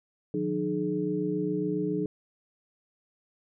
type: tone cluster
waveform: sine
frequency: 153.1 / 180.4 / 303.6 / 422.4 Hz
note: D#3 / F#3 / D#4 / G#4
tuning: -28 / -44 / -42 / +29 cents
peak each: -38 / -32 / -30 / -31 dBFS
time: 0.34-2.06 s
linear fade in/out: 2 ms
effects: none